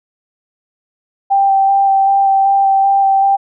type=tone with vibrato; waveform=sine; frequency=784 Hz; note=G5; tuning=in tune; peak=-8 dBFS; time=1.3-3.37 s; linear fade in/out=20 ms; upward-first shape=square; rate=2.6 Hz; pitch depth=10 cents each way; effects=none